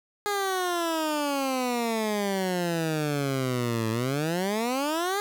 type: exponential two-way sweep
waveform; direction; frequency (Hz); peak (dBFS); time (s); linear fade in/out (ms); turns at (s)
15% pulse; down then up; 415.3 to 109.8 to 415.3; -19; 0.26-5.2; 0; 3.9
effects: none